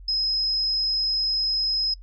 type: tone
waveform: sine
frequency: 5110 Hz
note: D#8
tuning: 45 cents sharp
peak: -21 dBFS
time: 0.08-1.94 s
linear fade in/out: 5 ms
effects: noise-tail reverb RT60 0.1 s tail -21 dB re dry + added 45 Hz sine -40 dBFS peak until 2.02 s